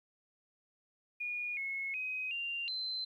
sine tone with pitch steps, 2442 / 2181 / 2520 / 2781 / 4078 Hz, D#7 / C#7 / D#7 / F7 / C8, -33 / -29 / +21 / -8 / -45 cents, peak -35 dBFS, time 1.2-3.05 s, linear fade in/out 10 ms, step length 370 ms, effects 12-bit

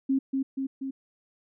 sine tone with echo, 268.7 Hz, C4, 46 cents sharp, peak -21 dBFS, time 0.09-0.19 s, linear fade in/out 10 ms, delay 240 ms, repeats 3, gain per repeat -3 dB, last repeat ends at 0.91 s, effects none

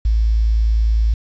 sine tone with quantisation, 55 Hz, A1, in tune, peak -12 dBFS, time 0.05-1.14 s, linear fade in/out 5 ms, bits 7, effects resampled to 16000 Hz

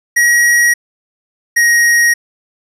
square tone pair in turn, 1904 / 1883.2 Hz, A#6 / A#6, +36 / +17 cents, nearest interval unison, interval 19 cents, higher first, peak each -8 dBFS, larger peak neither, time 0.16-0.74 / 1.56-2.14 s, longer neither, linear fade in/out 10 ms, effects resampled to 32000 Hz + 8-bit

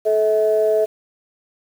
sine tone pair together, 432.7 / 645.1 Hz, A4 / E5, -29 / -38 cents, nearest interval perfect fifth, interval 691 cents, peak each -16 dBFS, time 0.05-0.86 s, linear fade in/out 20 ms, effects tanh soft clip ceiling -6 dBFS + 7-bit

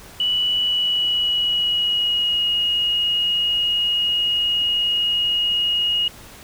sine tone with pitch glide, 2952 to 2878 Hz, F#7 to F#7, -5 to -49 cents, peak -17 dBFS, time 0.2-6.08 s, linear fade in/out 2 ms, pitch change -44 cents, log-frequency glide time 0.58-2.52 s, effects pink hiss -42 dBFS RMS until 6.43 s

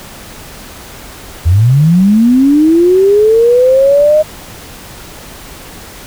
sine linear sweep, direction up, 78 to 622.3 Hz, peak -4 dBFS, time 1.45-4.23 s, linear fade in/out 20 ms, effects pink hiss -31 dBFS RMS until 6.06 s

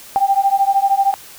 sine beating tone pair, 782 / 795 Hz, G5 / G5, -4 / +24 cents, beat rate 13 Hz, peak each -15 dBFS, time 0.16-1.14 s, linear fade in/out 0 ms, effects white hiss -39 dBFS RMS until 1.38 s

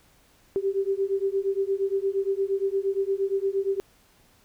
sine beating tone pair, 387 / 395.6 Hz, G4 / G4, -22 / +16 cents, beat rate 8.6 Hz, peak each -26 dBFS, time 0.56-3.8 s, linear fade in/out 0 ms, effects pink hiss -60 dBFS RMS until 4.44 s

